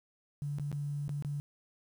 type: tone with dropouts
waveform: sine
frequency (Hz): 144.5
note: D3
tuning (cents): -28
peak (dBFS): -33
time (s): 0.42-1.4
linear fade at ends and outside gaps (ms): 0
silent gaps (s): 0.585-0.597 / 0.716-0.727 / 1.081-1.093 / 1.224-1.248
effects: 10-bit